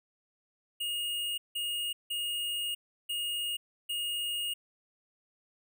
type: tone bursts at uneven times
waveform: square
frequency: 2857 Hz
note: F7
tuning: 39 cents sharp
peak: -32 dBFS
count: 5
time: 0.8-1.38 / 1.55-1.93 / 2.1-2.75 / 3.09-3.57 / 3.89-4.54 s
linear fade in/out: 10 ms
effects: none